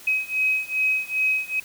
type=beating tone pair; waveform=sine; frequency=2536 / 2538.5 Hz; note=D#7 / D#7; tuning=+32 / +34 cents; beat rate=2.5 Hz; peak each=-23 / -24 dBFS; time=0.07-1.6 s; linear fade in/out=5 ms; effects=white hiss -45 dBFS RMS until 1.64 s